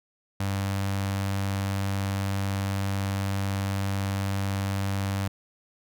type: tone with notch filter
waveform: sawtooth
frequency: 98 Hz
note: G2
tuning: in tune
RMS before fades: -28 dBFS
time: 0.4-5.28 s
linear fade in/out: 5 ms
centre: 380 Hz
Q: 1.7
effects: none